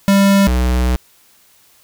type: tone pair in turn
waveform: square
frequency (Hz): 197.6 / 62.24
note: G3 / B1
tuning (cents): +14 / +14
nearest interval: octave + minor sixth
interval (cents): 2000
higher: first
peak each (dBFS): -9 / -13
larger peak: first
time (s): 0.08-0.47 / 0.47-0.96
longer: second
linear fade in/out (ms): 0
effects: white hiss -51 dBFS RMS until 1.83 s